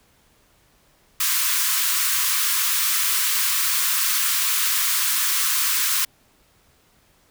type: high-pass noise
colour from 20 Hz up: white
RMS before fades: -21 dBFS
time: 1.2-6.05 s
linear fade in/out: 5 ms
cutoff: 990 Hz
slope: 96 dB/octave
effects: pink hiss -59 dBFS RMS until 7.3 s